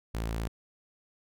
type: tone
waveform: sawtooth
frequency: 55.9 Hz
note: A1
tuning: 28 cents sharp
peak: -27 dBFS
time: 0.14-0.48 s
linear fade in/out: 10 ms
effects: none